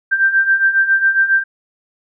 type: beating tone pair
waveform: sine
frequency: 1568 / 1575.3 Hz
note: G6 / G6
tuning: 0 / +8 cents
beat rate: 7.3 Hz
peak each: -17 / -12 dBFS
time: 0.11-1.44 s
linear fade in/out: 20 ms
effects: none